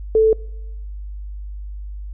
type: tone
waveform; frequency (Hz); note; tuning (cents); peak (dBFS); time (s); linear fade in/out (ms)
sine; 440; A4; 0; -10; 0.15-0.33; 2
effects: noise-tail reverb RT60 0.9 s tail -24 dB re dry + added 50 Hz sine -28 dBFS peak until 2.13 s